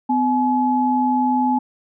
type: tone pair together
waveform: sine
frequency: 253 / 851 Hz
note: B3 / G#5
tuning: +42 / +42 cents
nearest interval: octave + major sixth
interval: 2100 cents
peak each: -18 dBFS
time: 0.09-1.59 s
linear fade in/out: 10 ms
effects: none